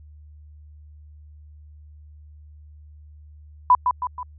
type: tone with echo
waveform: sine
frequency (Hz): 995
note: B5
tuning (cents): +13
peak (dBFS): -10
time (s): 3.7-3.75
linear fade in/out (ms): 2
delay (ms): 160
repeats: 3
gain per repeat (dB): -6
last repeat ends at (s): 4.23
effects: added 75 Hz sine -43 dBFS peak until 4.38 s